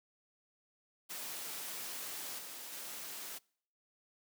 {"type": "noise with level steps", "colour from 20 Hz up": "white", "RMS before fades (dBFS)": [-43, -47, -45], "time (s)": [1.09, 3.39], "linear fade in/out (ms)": 20, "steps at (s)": [2.38, 2.72], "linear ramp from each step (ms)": 10, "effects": ["noise-tail reverb RT60 0.6 s tail -26 dB re dry", "high-pass 200 Hz 12 dB/octave"]}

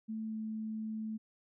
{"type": "tone with pitch glide", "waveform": "sine", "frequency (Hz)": [220, 218.5], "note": ["A3", "A3"], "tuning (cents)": [0, -12], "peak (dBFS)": -36, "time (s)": [0.08, 1.18], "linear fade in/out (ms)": 20, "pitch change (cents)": -12, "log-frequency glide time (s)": [0.27, 0.35], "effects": []}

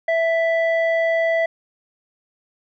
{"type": "tone with low-pass filter", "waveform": "square", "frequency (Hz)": 660, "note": "E5", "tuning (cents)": 2, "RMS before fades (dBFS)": -19, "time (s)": [0.08, 1.46], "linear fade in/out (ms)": 5, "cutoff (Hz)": 1600, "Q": 9.9, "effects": []}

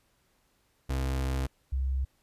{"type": "tone pair in turn", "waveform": ["35% pulse", "sine"], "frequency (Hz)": [66.1, 66.1], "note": ["C2", "C2"], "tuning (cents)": [18, 18], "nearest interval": "unison", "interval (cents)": 0, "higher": "neither", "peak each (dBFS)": -26, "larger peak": "neither", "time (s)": [[0.89, 1.47], [1.72, 2.05]], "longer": "first", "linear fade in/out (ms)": 10, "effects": ["pink hiss -70 dBFS RMS until 2.22 s", "resampled to 32000 Hz"]}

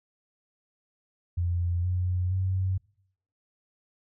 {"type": "tone with pitch steps", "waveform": "sine", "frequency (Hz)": [87.1, 90.48, 94], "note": ["F2", "F#2", "F#2"], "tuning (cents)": [-4, -38, 28], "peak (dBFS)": -24, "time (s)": [1.37, 2.78], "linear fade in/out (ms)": 10, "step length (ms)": 470, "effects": ["noise-tail reverb RT60 0.7 s tail -25 dB re dry"]}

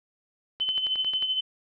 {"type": "tone with tremolo", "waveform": "sine", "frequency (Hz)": 3048, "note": "G7", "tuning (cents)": -49, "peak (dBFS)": -22, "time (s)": [0.6, 1.41], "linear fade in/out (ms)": 10, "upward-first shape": "sine", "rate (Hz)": 13, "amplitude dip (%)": 55}
{"type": "click train", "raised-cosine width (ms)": 0.3, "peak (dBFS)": -24, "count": 8, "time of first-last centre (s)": [0.6, 1.225], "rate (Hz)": 11.2}
{"effects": []}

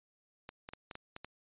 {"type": "clicks", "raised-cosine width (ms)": 0.3, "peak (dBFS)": -28, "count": 7, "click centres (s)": [0.491, 0.689, 0.735, 0.912, 0.954, 1.164, 1.246], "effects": ["resampled to 8000 Hz"]}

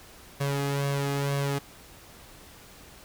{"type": "tone with flanger", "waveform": "sawtooth", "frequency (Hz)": 140.4, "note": "C#3", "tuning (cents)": 22, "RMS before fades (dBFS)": -28, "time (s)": [0.4, 1.59], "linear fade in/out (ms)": 10, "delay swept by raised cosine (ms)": [1.8, 2.44], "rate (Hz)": 2.1, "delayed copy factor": 0.65, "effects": ["pink hiss -50 dBFS RMS until 3.04 s"]}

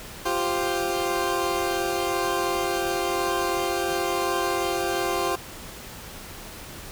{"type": "chord", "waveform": "20% pulse", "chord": "F suspended second", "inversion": "none", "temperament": "equal", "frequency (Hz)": [349.2, 392, 523.3], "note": ["F4", "G4", "C5"], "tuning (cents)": [0, 0, 0], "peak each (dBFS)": [-22, -23, -25], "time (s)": [0.25, 5.36], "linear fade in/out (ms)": 10, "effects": ["pink hiss -40 dBFS RMS until 6.91 s"]}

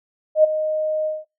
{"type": "tone with ADSR envelope", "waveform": "sine", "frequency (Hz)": 620, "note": "D#5", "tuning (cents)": -6, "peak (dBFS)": -7, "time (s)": [0.35, 1.25], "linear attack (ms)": 90, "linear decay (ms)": 12, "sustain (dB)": -12, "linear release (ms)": 190, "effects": ["noise-tail reverb RT60 0.2 s tail -22 dB re dry"]}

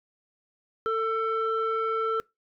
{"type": "tone pair together", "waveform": "sine", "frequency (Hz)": [446.6, 1338.3], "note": ["A4", "E6"], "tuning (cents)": [26, 26], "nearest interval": "octave + perfect fifth", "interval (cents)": 1900, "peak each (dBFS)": -25, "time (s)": [0.86, 2.2], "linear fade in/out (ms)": 0, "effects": ["noise-tail reverb RT60 0.2 s tail -24 dB re dry", "tanh soft clip ceiling -21 dBFS"]}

